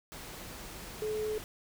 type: tone in noise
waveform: sine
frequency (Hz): 429.4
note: A4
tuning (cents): -42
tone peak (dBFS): -31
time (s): 1.02-1.38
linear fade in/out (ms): 0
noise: pink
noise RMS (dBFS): -45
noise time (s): 0.12-1.44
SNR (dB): +11
effects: none